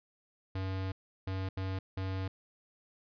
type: tone bursts at uneven times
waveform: square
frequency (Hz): 95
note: F#2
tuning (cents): +46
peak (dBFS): -34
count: 4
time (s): 0.55-0.92 / 1.27-1.49 / 1.57-1.79 / 1.97-2.28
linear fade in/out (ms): 5
effects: resampled to 11025 Hz